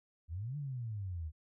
sine exponential two-way sweep, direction up then down, 74.9 to 150.1 to 74.9 Hz, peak -37 dBFS, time 0.28-1.32 s, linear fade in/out 50 ms, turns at 0.57 s, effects none

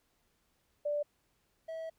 sine / triangle tone pair in turn, 587.3 / 648.2 Hz, D5 / E5, 0 / -29 cents, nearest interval major second, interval 171 cents, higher second, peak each -30 / -36 dBFS, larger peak first, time 0.85-1.03 / 1.68-1.9 s, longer second, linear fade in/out 10 ms, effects pink hiss -75 dBFS RMS until 1.98 s

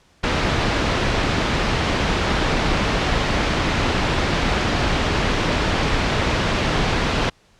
pink low-pass noise, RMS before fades -20 dBFS, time 0.23-7.3 s, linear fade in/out 10 ms, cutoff 4000 Hz, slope 12 dB/octave, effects pink hiss -56 dBFS RMS until 7.59 s + low-pass 7000 Hz 12 dB/octave

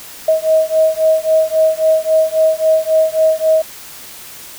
sine beating tone pair, 633 / 636.7 Hz, D#5 / D#5, +30 / +40 cents, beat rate 3.7 Hz, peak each -13 dBFS, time 0.28-3.62 s, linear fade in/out 5 ms, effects white hiss -34 dBFS RMS until 4.58 s

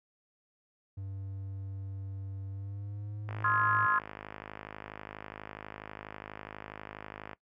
triangle tone with pitch glide, 97.4 to 107.45 Hz, G2 to A2, -11 to -41 cents, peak -35 dBFS, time 0.97-3.86 s, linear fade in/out 5 ms, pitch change +170 cents, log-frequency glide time 2.49-3.5 s
click train, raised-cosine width 0.5 ms, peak -26 dBFS, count 212, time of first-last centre 3.29-7.332 s, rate 52.2 Hz
sine chord, F minor seventh, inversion second, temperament just, 1047.7 / 1257.2 / 1396.9 / 1676.3 Hz, C6 / Eb6 / F6 / Ab6, +2 / +18 / 0 / +16 cents, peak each -29 / -32 / -32 / -30 dBFS, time 3.44-3.99 s, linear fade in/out 5 ms
effects noise-tail reverb RT60 0.1 s tail -20 dB re dry + high-pass 60 Hz 12 dB/octave

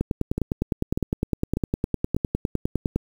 two click trains, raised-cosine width 3 ms, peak -9 / -11 dBFS, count 30 / 4, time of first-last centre 0.01-2.96 / 0.38-2.166 s, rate 9.83 / 1.68 Hz, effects 7-bit

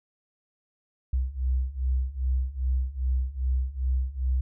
sine beating tone pair, 62.9 / 65.4 Hz, B1 / C2, +32 / 0 cents, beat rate 2.5 Hz, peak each -28 / -26 dBFS, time 1.13-4.41 s, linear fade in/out 5 ms, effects none

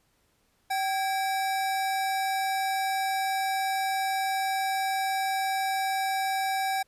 square tone pair together, 771 / 1633.7 Hz, G5 / G#6, -29 / -29 cents, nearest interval octave + minor second, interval 1300 cents, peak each -27 / -36 dBFS, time 0.7-6.83 s, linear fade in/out 10 ms, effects pink hiss -69 dBFS RMS until 6.87 s + resampled to 32000 Hz

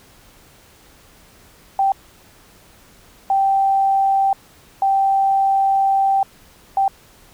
sine tone bursts at uneven times, 781 Hz, G5, 7 cents flat, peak -13 dBFS, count 4, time 1.79-1.92 / 3.3-4.33 / 4.82-6.23 / 6.77-6.88 s, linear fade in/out 2 ms, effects pink hiss -49 dBFS RMS until 7.33 s

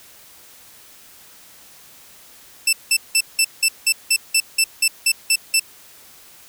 15% pulse tone bursts, 2658 Hz, E7, 14 cents sharp, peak -6 dBFS, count 13, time 2.67-5.597 s, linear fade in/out 5 ms, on 59 ms, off 180 ms, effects white hiss -46 dBFS RMS until 6.48 s

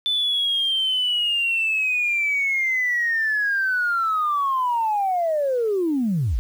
sine linear sweep, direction down, 3524 to 41.35 Hz, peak -18 dBFS, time 0.06-6.39 s, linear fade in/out 0 ms, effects tanh soft clip ceiling -14 dBFS + 8-bit

